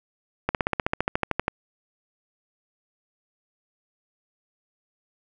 slowing click train, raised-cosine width 0.5 ms, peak -7 dBFS, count 15, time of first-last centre 0.49-1.481 s, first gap 58 ms, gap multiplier 1.03, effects none

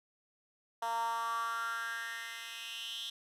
10% pulse tone with high-pass filter sweep, 230 Hz, A#3, 23 cents flat, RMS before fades -38 dBFS, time 0.82-3.1 s, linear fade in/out 5 ms, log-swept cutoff 810 to 3400 Hz, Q 5.7, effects resampled to 32000 Hz

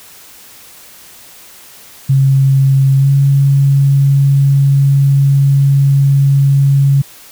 sine tone with pitch glide, 135.5 to 138.67 Hz, C#3 to C#3, -39 to +1 cents, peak -6 dBFS, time 2.09-7.02 s, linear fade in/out 10 ms, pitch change +40 cents, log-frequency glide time 2.98-3.09 s, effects white hiss -38 dBFS RMS until 7.31 s

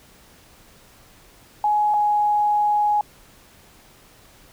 sine tone pair in turn, 839 / 834.3 Hz, G#5 / G#5, +17 / +8 cents, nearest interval unison, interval 9 cents, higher first, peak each -16 dBFS, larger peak neither, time 1.64-1.94 / 1.94-3.01 s, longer second, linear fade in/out 2 ms, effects pink hiss -51 dBFS RMS until 4.52 s

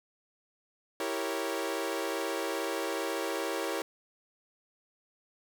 sawtooth chord, E diminished seventh, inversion none, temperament equal, 329.6 / 392 / 466.2 / 554.4 Hz, E4 / G4 / Bb4 / Db5, 0 / 0 / 0 / 0 cents, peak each -33 dBFS, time 1-3.82 s, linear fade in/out 2 ms, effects 10-bit

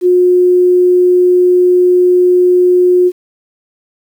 sine tone, 360 Hz, F#4, 47 cents flat, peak -5 dBFS, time 0.01-3.12 s, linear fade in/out 50 ms, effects 7-bit

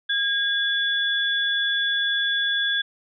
sine tone pair together, 1627 / 3429 Hz, G#6 / A7, -36 / -45 cents, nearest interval octave + minor second, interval 1291 cents, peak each -23 dBFS, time 0.09-2.82 s, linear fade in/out 10 ms, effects none

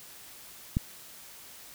click, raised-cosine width 5 ms, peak -13 dBFS, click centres 0.769 s, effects white hiss -49 dBFS RMS until 1.74 s

